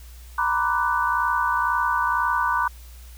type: tone cluster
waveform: sine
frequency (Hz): 942 / 1004 / 1169 / 1491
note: A#5 / B5 / D6 / F#6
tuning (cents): +18 / +28 / -8 / +13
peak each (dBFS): -25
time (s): 0.38-2.68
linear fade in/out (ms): 5
effects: added 60 Hz sine -40 dBFS peak until 3.17 s + white hiss -51 dBFS RMS until 3.17 s